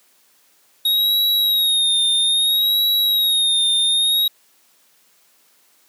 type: tone with vibrato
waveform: square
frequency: 3755 Hz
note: A#7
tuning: 12 cents sharp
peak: -15 dBFS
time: 0.85-4.28 s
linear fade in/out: 5 ms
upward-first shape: sine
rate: 0.61 Hz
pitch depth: 59 cents each way
effects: white hiss -57 dBFS RMS until 5.88 s + high-pass 200 Hz 12 dB/octave